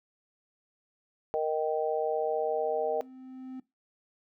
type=harmonic tone; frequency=155.56 Hz; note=D#3; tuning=in tune; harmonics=3 / 4 / 5; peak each=-29 / -31 / -33 dBFS; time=1.34-3.01 s; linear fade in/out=0 ms
type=tone with exponential growth; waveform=triangle; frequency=259.2 Hz; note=C4; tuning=16 cents flat; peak=-35 dBFS; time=1.53-3.6 s; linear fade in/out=5 ms; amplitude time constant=450 ms
effects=noise-tail reverb RT60 0.2 s tail -19 dB re dry